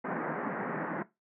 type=band-pass noise; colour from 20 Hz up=pink; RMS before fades=-35 dBFS; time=0.04-1.03 s; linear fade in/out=10 ms; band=160 to 1900 Hz; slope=48 dB/octave; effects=noise-tail reverb RT60 0.2 s tail -17 dB re dry